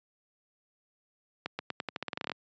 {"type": "accelerating click train", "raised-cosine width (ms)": 0.3, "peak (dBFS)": -17, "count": 15, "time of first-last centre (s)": [1.46, 2.318], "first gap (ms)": 130, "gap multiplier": 0.87, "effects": ["high-pass 150 Hz 12 dB/octave", "resampled to 16000 Hz"]}